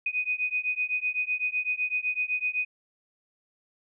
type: beating tone pair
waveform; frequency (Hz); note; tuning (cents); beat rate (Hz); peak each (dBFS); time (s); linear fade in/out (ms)
sine; 2489 / 2496.9; D#7 / D#7; 0 / +5; 7.9; -29; 0.06-2.65; 5
effects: none